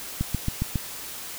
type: click train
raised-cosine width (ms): 5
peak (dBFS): -12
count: 5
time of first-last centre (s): 0.21-0.757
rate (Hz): 7.31
effects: white hiss -37 dBFS RMS until 1.38 s